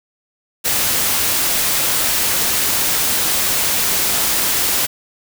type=noise; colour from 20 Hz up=white; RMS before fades=-17 dBFS; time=0.64-4.87 s; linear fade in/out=20 ms; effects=none